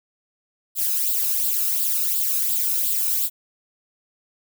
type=noise with flanger; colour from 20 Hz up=violet; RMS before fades=-22 dBFS; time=0.75-3.3 s; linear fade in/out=50 ms; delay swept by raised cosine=0.24 to 0.79 ms; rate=2.8 Hz; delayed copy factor=+0.6; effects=none